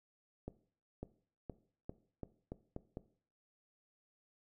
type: accelerating click train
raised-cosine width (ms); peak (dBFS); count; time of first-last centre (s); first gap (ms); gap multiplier
2; -29; 8; 0.48-2.971; 550; 0.85
effects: noise-tail reverb RT60 0.5 s tail -17 dB re dry